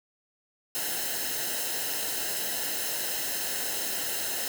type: noise with comb filter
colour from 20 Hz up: white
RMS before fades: -31 dBFS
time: 0.75-4.48 s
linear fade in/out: 0 ms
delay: 0.86 ms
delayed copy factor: -0.7
effects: none